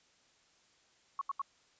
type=tone bursts; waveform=sine; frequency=1108.7 Hz; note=C#6; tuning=in tune; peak=-32 dBFS; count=3; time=1.19-1.417 s; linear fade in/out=2 ms; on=23 ms; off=79 ms; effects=white hiss -68 dBFS RMS until 1.79 s + resampled to 16000 Hz